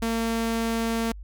sawtooth tone, 227.9 Hz, A#3, 39 cents flat, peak -20 dBFS, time 0.02-1.12 s, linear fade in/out 5 ms, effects added 50 Hz sine -37 dBFS peak until 1.23 s

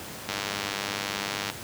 click train, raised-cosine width 0.2 ms, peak -11 dBFS, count 122, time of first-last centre 0.29-1.5 s, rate 100 Hz, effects pink hiss -39 dBFS RMS until 1.63 s + high-pass 100 Hz 12 dB/octave

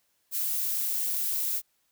violet noise, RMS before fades -29 dBFS, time 0.31-1.62 s, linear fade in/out 50 ms, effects white hiss -72 dBFS RMS until 1.91 s

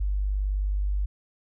sine tone, 49.47 Hz, G1, 17 cents sharp, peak -23 dBFS, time 0-1.06 s, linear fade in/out 10 ms, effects none

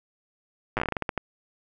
slowing click train, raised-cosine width 0.5 ms, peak -11 dBFS, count 13, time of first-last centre 0.77-1.177 s, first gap 8 ms, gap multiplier 1.24, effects none

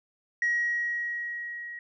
sine tone with level ramp, 1900 Hz, A#6, 33 cents sharp, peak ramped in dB -21 to -37 dBFS, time 0.42-1.79 s, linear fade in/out 2 ms, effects tanh soft clip ceiling -20 dBFS

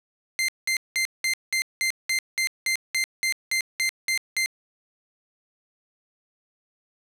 sawtooth tone bursts, 2085 Hz, C7, 7 cents flat, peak -18 dBFS, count 15, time 0.39-4.46 s, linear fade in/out 0 ms, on 94 ms, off 190 ms, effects low-pass 12000 Hz 12 dB/octave

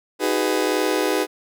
35% pulse chord, G# minor seventh, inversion second, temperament just, 311.5 / 373.8 / 415.3 / 498.4 Hz, D#4 / F#4 / G#4 / B4, +2 / +18 / 0 / +16 cents, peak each -23 dBFS, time 0.19-1.27 s, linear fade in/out 50 ms, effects none

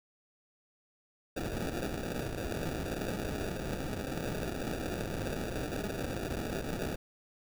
violet noise with sample-and-hold, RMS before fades -36 dBFS, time 1.36-6.96 s, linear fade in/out 10 ms, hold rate 1050 Hz, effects none

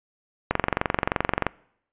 click train, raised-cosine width 0.5 ms, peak -5 dBFS, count 23, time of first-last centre 0.51-1.467 s, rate 23 Hz, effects noise-tail reverb RT60 0.7 s tail -23 dB re dry + resampled to 8000 Hz

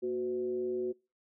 sine tone with frequency modulation, 370 Hz, F#4, in tune, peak -30 dBFS, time 0.02-0.93 s, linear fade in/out 20 ms, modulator 137 Hz, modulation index 0.47, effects noise-tail reverb RT60 0.3 s tail -25 dB re dry

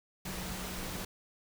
sine tone in noise, 185 Hz, F#3, in tune, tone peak -44 dBFS, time 0.25-1.05 s, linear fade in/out 5 ms, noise pink, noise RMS -40 dBFS, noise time 0.25-1.05 s, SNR -7 dB, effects none

